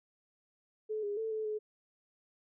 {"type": "tone with pitch steps", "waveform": "sine", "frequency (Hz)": [431.5, 409.5, 444.3, 435.3, 426.9], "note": ["A4", "G#4", "A4", "A4", "G#4"], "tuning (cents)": [-34, -24, 17, -19, 48], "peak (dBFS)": -33, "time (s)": [0.89, 1.59], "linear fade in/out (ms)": 20, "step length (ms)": 140, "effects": []}